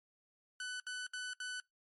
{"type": "tone bursts", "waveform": "sawtooth", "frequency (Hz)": 1497, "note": "F#6", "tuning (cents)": 20, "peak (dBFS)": -36, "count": 4, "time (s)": [0.6, 1.601], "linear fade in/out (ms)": 2, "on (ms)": 200, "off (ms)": 67, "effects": ["noise-tail reverb RT60 0.2 s tail -26 dB re dry", "MP3 48 kbps"]}